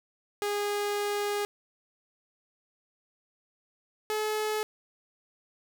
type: tone pair in turn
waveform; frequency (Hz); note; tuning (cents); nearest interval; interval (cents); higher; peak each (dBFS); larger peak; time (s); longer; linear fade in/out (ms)
sawtooth; 410.8 / 428.5; G#4 / A4; -19 / -46; minor second; 73; second; -24; neither; 0.42-1.45 / 4.1-4.63; first; 0
effects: none